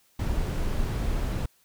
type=noise; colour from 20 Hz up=brown; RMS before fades=-27 dBFS; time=0.19-1.46 s; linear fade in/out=5 ms; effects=white hiss -64 dBFS RMS until 1.64 s